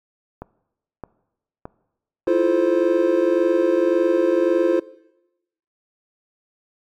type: click train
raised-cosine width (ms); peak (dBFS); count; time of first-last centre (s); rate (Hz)
1; -18; 4; 0.42-2.272; 1.62
type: chord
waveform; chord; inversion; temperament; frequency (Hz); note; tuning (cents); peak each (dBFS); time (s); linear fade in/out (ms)
triangle; F major seventh; third; just; 327.4 / 349.2 / 436.5 / 523.8; E4 / F4 / A4 / C5; -12 / 0 / -14 / +2; -20 / -16 / -22 / -18; 2.27-4.8; 10
effects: noise-tail reverb RT60 0.9 s tail -20 dB re dry + MP3 96 kbps